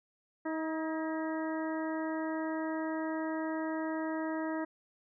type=harmonic tone with a mistuned harmonic; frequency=317.3 Hz; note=D#4; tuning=34 cents sharp; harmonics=1 / 2 / 3 / 4 / 5 / 6; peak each=-34 / -39 / -42 / -46 / -46 / -47 dBFS; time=0.45-4.65 s; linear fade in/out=10 ms; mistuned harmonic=5; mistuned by=+33 cents; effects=none